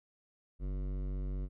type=tone with hard clipping; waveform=sine; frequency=47.61 Hz; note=G1; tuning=50 cents flat; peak=-36 dBFS; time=0.59-1.49 s; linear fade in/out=50 ms; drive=15 dB; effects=none